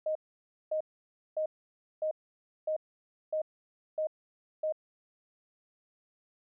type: tone bursts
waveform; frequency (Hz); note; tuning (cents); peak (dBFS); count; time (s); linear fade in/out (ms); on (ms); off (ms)
sine; 622.3; D#5; 0; -28; 8; 0.06-4.724; 5; 93; 560
effects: none